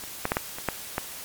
clicks, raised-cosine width 0.5 ms, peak -24 / -9 / -8 / -8 / -21 / -8 / -10 dBFS, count 7, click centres 0.038 / 0.254 / 0.319 / 0.369 / 0.585 / 0.687 / 0.981 s, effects white hiss -39 dBFS RMS until 1.24 s + MP3 96 kbps

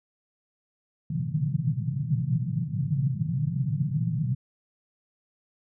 white band-pass noise, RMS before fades -27 dBFS, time 1.1-4.35 s, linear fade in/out 5 ms, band 120 to 160 Hz, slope 48 dB/octave, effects none

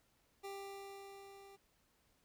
25% pulse tone with level ramp, 395 Hz, G4, 13 cents sharp, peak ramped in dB -40 to -53 dBFS, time 0.43-1.57 s, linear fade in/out 20 ms, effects pink hiss -75 dBFS RMS until 2.24 s

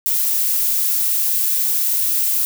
violet noise, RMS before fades -18 dBFS, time 0.06-2.45 s, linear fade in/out 0 ms, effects none

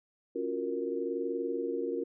sine chord, Gb major seventh, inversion second, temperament equal, 277.2 / 349.2 / 370 / 466.2 Hz, Db4 / F4 / Gb4 / Bb4, 0 / 0 / 0 / 0 cents, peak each -38 / -36 / -38 / -34 dBFS, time 0.35-2.04 s, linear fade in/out 10 ms, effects none

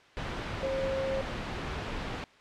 sine tone in noise, 536 Hz, C5, 42 cents sharp, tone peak -29 dBFS, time 0.63-1.21 s, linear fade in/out 0 ms, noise pink, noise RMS -35 dBFS, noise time 0.17-2.24 s, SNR +3 dB, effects white hiss -57 dBFS RMS until 2.4 s + low-pass 3000 Hz 12 dB/octave

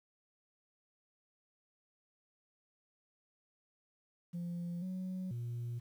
sine tone with pitch steps, 173.1 / 185.6 / 119.3 Hz, F3 / F#3 / A#2, -15 / +6 / +41 cents, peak -35 dBFS, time 4.33-5.8 s, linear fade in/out 20 ms, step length 490 ms, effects tanh soft clip ceiling -36 dBFS + 11-bit

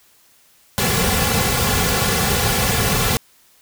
pink noise with comb filter, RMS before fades -18 dBFS, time 0.78-3.17 s, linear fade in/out 0 ms, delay 3.2 ms, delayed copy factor -0.95, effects white hiss -54 dBFS RMS until 3.61 s

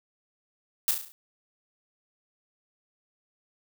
blue noise with echo, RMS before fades -23 dBFS, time 0.88-0.91 s, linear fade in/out 0 ms, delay 35 ms, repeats 6, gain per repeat -5 dB, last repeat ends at 1.12 s, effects none

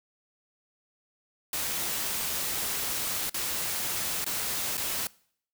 white noise with dropouts, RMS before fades -31 dBFS, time 1.53-5.07 s, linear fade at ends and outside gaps 2 ms, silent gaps 3.296-3.343 / 4.244-4.263 / 4.771-4.777 s, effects noise-tail reverb RT60 0.6 s tail -23 dB re dry

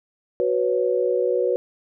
sine chord, F# suspended fourth, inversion none, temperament equal, 370 / 493.9 / 554.4 Hz, F#4 / B4 / C#5, 0 / 0 / 0 cents, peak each -23 / -21 / -25 dBFS, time 0.4-1.56 s, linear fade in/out 0 ms, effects none

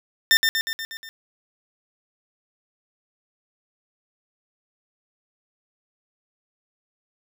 20% pulse tone with echo, 1800 Hz, A6, 39 cents sharp, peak -8 dBFS, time 0.31-0.37 s, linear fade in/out 0 ms, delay 120 ms, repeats 6, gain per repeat -4 dB, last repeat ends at 1.09 s, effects none

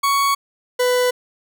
40% pulse tone pair in turn, 1116 / 497.1 Hz, C#6 / B4, +11 / +11 cents, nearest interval octave + major second, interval 1400 cents, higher first, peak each -14 / -14 dBFS, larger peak neither, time 0.03-0.35 / 0.79-1.11 s, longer neither, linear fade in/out 10 ms, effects none

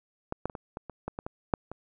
clicks, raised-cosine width 1 ms, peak -17 / -15 / -27 / -23 / -22 / -25 / -19 / -21 / -21 / -9 / -24 dBFS, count 11, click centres 0.324 / 0.456 / 0.498 / 0.552 / 0.771 / 0.897 / 1.08 / 1.189 / 1.265 / 1.538 / 1.716 s, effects none

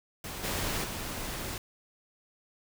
pink noise with level steps, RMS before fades -39 / -32 / -37 dBFS, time 0.24-1.58 s, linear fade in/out 2 ms, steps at 0.43 / 0.83 s, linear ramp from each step 20 ms, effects none

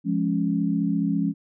sine chord, Db major, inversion first, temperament just, 173.24 / 207.9 / 277.2 Hz, F3 / Ab3 / Db4, -14 / +2 / 0 cents, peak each -25 dBFS, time 0.04-1.34 s, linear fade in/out 50 ms, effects none

